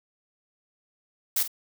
blue noise with echo, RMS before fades -24 dBFS, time 1.36-1.43 s, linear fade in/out 5 ms, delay 48 ms, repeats 1, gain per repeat -11 dB, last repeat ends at 1.478 s, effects none

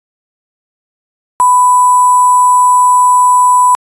sine tone with sample-and-hold, 995 Hz, B5, 13 cents sharp, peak -4 dBFS, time 1.4-3.75 s, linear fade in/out 0 ms, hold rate 8820 Hz, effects resampled to 22050 Hz

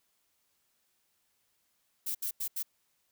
violet noise bursts at uneven times, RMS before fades -34 dBFS, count 4, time 2.06-2.15 / 2.22-2.31 / 2.4-2.48 / 2.56-2.63 s, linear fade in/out 10 ms, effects white hiss -75 dBFS RMS until 3.11 s

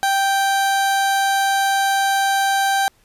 30% pulse tone, 784 Hz, G5, in tune, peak -13 dBFS, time 0.03-2.88 s, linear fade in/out 0 ms, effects pink hiss -58 dBFS RMS until 3.04 s + resampled to 32000 Hz

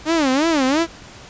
sawtooth tone with vibrato, 293.7 Hz, D4, in tune, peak -11 dBFS, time 0.05-0.87 s, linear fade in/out 50 ms, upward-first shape sine, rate 2.9 Hz, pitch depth 230 cents each way, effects pink hiss -40 dBFS RMS until 1.29 s + resampled to 16000 Hz

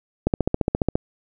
click train, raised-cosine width 2 ms, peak -5 dBFS, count 11, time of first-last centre 0.27-0.955 s, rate 14.6 Hz, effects none

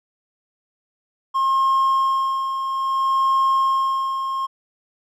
triangle tone with tremolo, 1071 Hz, C6, 40 cents sharp, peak -12 dBFS, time 1.34-4.47 s, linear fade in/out 20 ms, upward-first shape sine, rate 0.6 Hz, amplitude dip 60%, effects tanh soft clip ceiling -9 dBFS

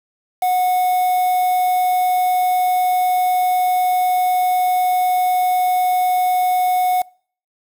triangle tone with quantisation, 732 Hz, F#5, 19 cents flat, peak -12 dBFS, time 0.42-7.02 s, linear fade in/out 5 ms, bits 5, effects noise-tail reverb RT60 0.5 s tail -25 dB re dry

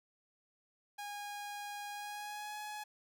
sawtooth tone with pitch glide, 820 to 842.1 Hz, G#5 to G#5, -22 to +24 cents, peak -38 dBFS, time 0.98-2.84 s, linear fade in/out 10 ms, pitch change +46 cents, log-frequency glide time 1.91-2.57 s, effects none

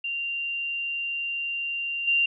sine tone with level steps, 2776 Hz, F7, 11 cents flat, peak -27 / -19 dBFS, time 0.04-2.26 s, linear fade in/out 5 ms, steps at 2.07 s, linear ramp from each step 10 ms, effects none

